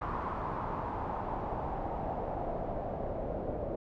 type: noise with low-pass filter sweep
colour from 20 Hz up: pink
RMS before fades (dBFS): -36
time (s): 0.01-3.76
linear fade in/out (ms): 10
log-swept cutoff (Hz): 1100 to 580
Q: 3.6
effects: none